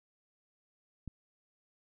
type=click; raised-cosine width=5 ms; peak=-29 dBFS; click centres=1.077 s; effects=none